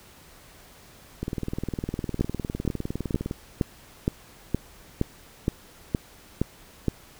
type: two click trains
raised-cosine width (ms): 3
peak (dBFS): -16 / -9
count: 42 / 11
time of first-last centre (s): 1.23-3.311 / 2.21-6.883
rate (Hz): 19.7 / 2.14
effects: pink hiss -51 dBFS RMS until 7.19 s